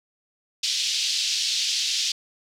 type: band-pass noise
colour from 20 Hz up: white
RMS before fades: -25 dBFS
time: 0.63-2.12 s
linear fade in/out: 5 ms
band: 3100 to 5400 Hz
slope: 24 dB/octave
effects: none